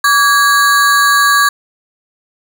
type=ring-modulated tone; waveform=square; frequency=1396.9 Hz; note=F6; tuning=in tune; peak=-5 dBFS; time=0.04-1.49 s; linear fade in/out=5 ms; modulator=251 Hz; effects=none